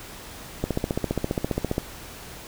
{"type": "click train", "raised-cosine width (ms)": 2, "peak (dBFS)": -10, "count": 18, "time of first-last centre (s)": [0.64, 1.781], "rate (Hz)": 14.9, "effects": ["pink hiss -41 dBFS RMS until 2.47 s"]}